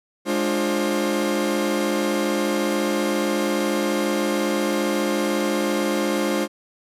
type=tone cluster; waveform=40% pulse; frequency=209 / 297.2 / 351.7 / 532 Hz; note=G#3 / D4 / F4 / C5; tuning=+11 / +21 / +12 / +29 cents; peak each=-25 dBFS; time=0.25-6.48 s; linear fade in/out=50 ms; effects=resampled to 32000 Hz